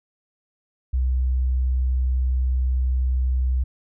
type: tone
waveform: sine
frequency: 63.7 Hz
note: C2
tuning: 46 cents flat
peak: -18 dBFS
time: 0.93-3.64 s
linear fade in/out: 10 ms
effects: none